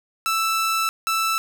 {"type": "tone pair in turn", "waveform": "sawtooth", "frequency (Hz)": [1322, 1322], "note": ["E6", "E6"], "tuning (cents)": [5, 5], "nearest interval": "unison", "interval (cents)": 0, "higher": "neither", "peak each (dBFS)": -16, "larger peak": "neither", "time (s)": [[0.26, 0.89], [1.07, 1.38]], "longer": "first", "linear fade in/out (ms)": 0, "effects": ["9-bit"]}